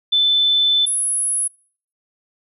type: tone pair in turn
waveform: sine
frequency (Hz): 3520 / 10695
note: A7 / E9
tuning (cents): 0 / +24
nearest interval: octave + perfect fifth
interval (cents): 1924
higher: second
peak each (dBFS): -12 / -17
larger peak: first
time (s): 0.12-0.86 / 0.86-1.48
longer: first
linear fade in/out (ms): 10
effects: noise-tail reverb RT60 0.5 s tail -26 dB re dry